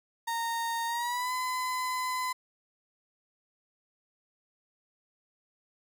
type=tone with pitch glide; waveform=35% pulse; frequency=924 to 1013.5 Hz; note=A#5 to B5; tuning=-16 to +45 cents; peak=-28 dBFS; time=0.27-2.33 s; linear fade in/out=10 ms; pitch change=+161 cents; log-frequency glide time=0.86-1.33 s; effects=none